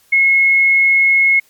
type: tone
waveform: sine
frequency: 2172 Hz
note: C#7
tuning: 36 cents flat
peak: -8 dBFS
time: 0.12-1.4 s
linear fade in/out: 10 ms
effects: white hiss -53 dBFS RMS until 1.49 s + MP3 96 kbps